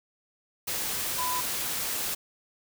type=tone in noise; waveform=sine; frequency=1000 Hz; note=B5; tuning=21 cents sharp; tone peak=-29 dBFS; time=1.18-1.41 s; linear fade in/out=10 ms; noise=white; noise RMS=-31 dBFS; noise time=0.67-2.15 s; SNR=-1 dB; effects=none